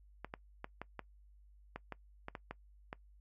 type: clicks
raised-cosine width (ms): 0.5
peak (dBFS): -27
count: 11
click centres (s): 0.246 / 0.339 / 0.644 / 0.816 / 0.993 / 1.76 / 1.923 / 2.284 / 2.352 / 2.51 / 2.929
effects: noise-tail reverb RT60 0.1 s tail -21 dB re dry + added 50 Hz sine -59 dBFS peak until 3.2 s